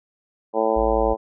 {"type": "harmonic tone", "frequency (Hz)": 111.1, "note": "A2", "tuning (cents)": 17, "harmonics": [2, 3, 4, 5, 6, 7, 8, 9], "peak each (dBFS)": [-32, -27, -23, -22, -28, -25, -28, -31], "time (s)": [0.53, 1.17], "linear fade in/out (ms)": 50}
{"type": "tone", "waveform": "sine", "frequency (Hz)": 55, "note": "A1", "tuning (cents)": 0, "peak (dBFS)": -25, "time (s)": [0.76, 1.14], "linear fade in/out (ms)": 10}
{"effects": []}